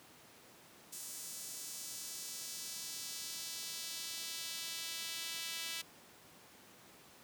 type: tone with high-pass filter sweep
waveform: sawtooth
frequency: 329.6 Hz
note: E4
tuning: in tune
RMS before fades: -44 dBFS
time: 0.92-5.82 s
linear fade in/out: 10 ms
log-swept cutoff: 7500 to 3000 Hz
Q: 1.2
effects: pink hiss -59 dBFS RMS until 7.23 s + high-pass 150 Hz 12 dB/octave